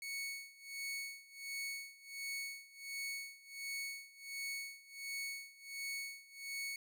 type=tone with tremolo; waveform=sawtooth; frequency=2217 Hz; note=C#7; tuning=in tune; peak=-36 dBFS; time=0.02-6.76 s; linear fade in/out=2 ms; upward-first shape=sine; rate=1.4 Hz; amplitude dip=90%; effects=none